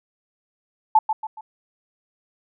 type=tone with echo; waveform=sine; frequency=872 Hz; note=A5; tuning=16 cents flat; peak=-10 dBFS; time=0.95-0.99 s; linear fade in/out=5 ms; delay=140 ms; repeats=3; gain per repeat=-8 dB; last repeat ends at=1.41 s; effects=none